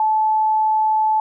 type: tone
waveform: sine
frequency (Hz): 868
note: A5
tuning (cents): -24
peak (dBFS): -14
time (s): 0-1.2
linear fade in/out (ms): 2
effects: none